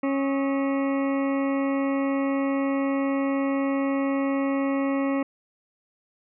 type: harmonic tone with a mistuned harmonic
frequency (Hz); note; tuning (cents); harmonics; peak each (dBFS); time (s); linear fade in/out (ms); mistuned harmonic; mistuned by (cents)
274.4; C#4; -17; 1 / 2 / 3 / 4 / 5 / 7 / 8 / 9 / 10; -23 / -29 / -38 / -35 / -41 / -40 / -41 / -46 / -48; 0.03-5.23; 5; 5; -120
effects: none